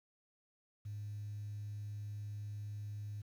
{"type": "tone", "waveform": "sine", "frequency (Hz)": 103.83, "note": "G#2", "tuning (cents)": 0, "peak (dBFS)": -40, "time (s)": [0.85, 3.22], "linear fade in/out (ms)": 10, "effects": ["tanh soft clip ceiling -37 dBFS", "11-bit"]}